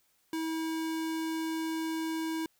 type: tone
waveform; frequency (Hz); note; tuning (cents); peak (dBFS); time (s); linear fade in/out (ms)
square; 322; E4; -41; -32; 0.33-2.46; 2
effects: white hiss -71 dBFS RMS until 2.59 s